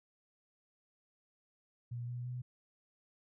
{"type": "tone with pitch steps", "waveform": "sine", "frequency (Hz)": [120, 122.17, 124.38], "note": ["B2", "B2", "B2"], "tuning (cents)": [-49, -18, 13], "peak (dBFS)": -38, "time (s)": [1.91, 2.42], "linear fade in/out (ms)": 10, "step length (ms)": 170, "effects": []}